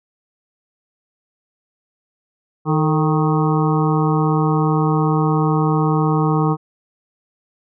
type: harmonic tone with a mistuned harmonic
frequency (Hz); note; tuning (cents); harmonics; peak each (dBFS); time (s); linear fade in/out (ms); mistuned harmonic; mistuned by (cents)
156.2; D#3; +7; 1 / 2 / 3 / 5 / 6 / 7 / 8; -16 / -21 / -23 / -25 / -28 / -25 / -28; 2.65-6.57; 50; 3; -66
effects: none